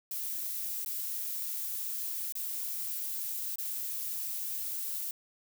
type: noise with dropouts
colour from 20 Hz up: violet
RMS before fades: -36 dBFS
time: 0.11-5.11 s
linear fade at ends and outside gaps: 2 ms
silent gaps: 0.848-0.86 / 2.324-2.353 / 3.558-3.584 s
effects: none